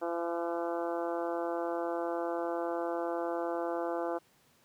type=harmonic tone with a mistuned harmonic; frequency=170 Hz; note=F3; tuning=46 cents flat; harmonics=2 / 3 / 4 / 5 / 6 / 7 / 8 / 9; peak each=-36 / -36 / -37 / -41 / -45 / -45 / -48 / -50 dBFS; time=0.01-4.19 s; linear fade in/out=20 ms; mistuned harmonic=9; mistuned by=-25 cents; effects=pink hiss -66 dBFS RMS until 4.64 s + high-pass 100 Hz 12 dB/octave